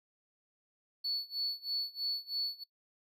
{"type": "tone with tremolo", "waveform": "triangle", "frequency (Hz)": 4435, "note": "C#8", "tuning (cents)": 0, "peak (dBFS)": -27, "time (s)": [1.04, 2.64], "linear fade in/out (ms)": 10, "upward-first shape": "sine", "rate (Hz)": 3.1, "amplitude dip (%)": 95, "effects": ["noise-tail reverb RT60 0.1 s tail -21 dB re dry", "tanh soft clip ceiling -29 dBFS"]}